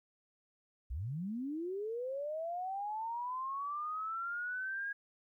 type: linear sweep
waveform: sine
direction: up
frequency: 51.91 to 1645 Hz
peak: -36 dBFS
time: 0.9-4.93 s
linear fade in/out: 10 ms
effects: 13-bit